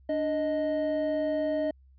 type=tone pair together; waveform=triangle; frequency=293.7 / 622.3 Hz; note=D4 / D#5; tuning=0 / 0 cents; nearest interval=octave + minor second; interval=1300 cents; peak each=-29 / -25 dBFS; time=0.09-1.71 s; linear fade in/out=5 ms; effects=added 66 Hz sine -54 dBFS peak until 1.98 s + resampled to 11025 Hz